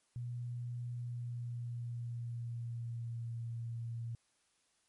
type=tone with pitch glide; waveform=sine; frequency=121 to 116.41 Hz; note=B2 to A#2; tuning=-35 to -2 cents; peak=-38 dBFS; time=0.16-4.15 s; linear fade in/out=0 ms; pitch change=-67 cents; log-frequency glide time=0.92-3.35 s; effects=white hiss -75 dBFS RMS until 4.88 s + MP3 48 kbps